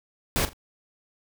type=noise with echo; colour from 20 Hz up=pink; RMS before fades=-24 dBFS; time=0.36-0.45 s; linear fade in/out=0 ms; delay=41 ms; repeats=2; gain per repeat=-13 dB; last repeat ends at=0.532 s; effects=none